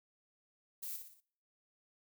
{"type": "noise with echo", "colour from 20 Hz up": "violet", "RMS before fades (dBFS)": -43, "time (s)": [0.82, 0.97], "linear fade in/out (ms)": 10, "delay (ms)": 59, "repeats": 4, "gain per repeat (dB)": -6, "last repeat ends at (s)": 1.206, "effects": ["noise-tail reverb RT60 0.6 s tail -24 dB re dry"]}